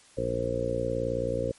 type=harmonic tone; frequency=59 Hz; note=A#1; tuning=22 cents sharp; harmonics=1 / 2 / 3 / 4 / 5 / 6 / 7 / 8 / 9; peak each=-38 / -35 / -41 / -39 / -38 / -40 / -40 / -32 / -30 dBFS; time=0.17-1.52 s; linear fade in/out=10 ms; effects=white hiss -56 dBFS RMS until 1.58 s + MP3 48 kbps